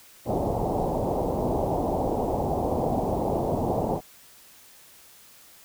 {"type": "low-pass noise", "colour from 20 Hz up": "white", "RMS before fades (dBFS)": -26, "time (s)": [0.25, 4.01], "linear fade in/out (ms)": 50, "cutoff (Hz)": 840, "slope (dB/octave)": 48, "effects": ["white hiss -52 dBFS RMS until 5.64 s"]}